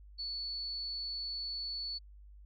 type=tone; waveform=sine; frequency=4440 Hz; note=C#8; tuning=2 cents sharp; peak=-36 dBFS; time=0.18-1.99 s; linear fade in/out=20 ms; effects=added 50 Hz sine -51 dBFS peak until 2.45 s + MP3 48 kbps